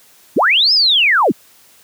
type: linear two-way sweep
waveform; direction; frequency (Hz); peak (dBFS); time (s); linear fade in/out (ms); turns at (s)
sine; up then down; 136.2 to 5274 to 136.2; -9; 0.36-1.32; 10; 0.73
effects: white hiss -48 dBFS RMS until 1.83 s + high-pass 80 Hz 12 dB/octave